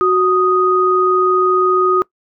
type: tone pair together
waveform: sine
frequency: 370 / 1244.5 Hz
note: F#4 / D#6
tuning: 0 / 0 cents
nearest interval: octave + major sixth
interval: 2100 cents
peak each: -13 dBFS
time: 0.01-2.02 s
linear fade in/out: 0 ms
effects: noise-tail reverb RT60 0.1 s tail -22 dB re dry